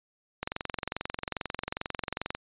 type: click train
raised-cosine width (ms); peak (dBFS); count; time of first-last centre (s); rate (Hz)
0.3; -15; 44; 0.43-2.35; 22.4
effects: resampled to 8000 Hz